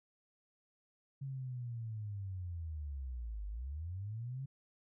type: linear two-way sweep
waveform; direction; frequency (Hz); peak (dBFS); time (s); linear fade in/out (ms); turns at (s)
sine; down then up; 138.2 to 49 to 138.2; -39; 1.21-4.46; 10; 3.47
effects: none